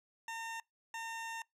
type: tone bursts at uneven times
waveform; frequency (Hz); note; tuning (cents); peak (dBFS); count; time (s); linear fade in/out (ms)
20% pulse; 910; A#5; -42; -35; 2; 0.28-0.6 / 0.94-1.42; 2
effects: noise-tail reverb RT60 0.2 s tail -25 dB re dry + low-pass 10000 Hz 12 dB/octave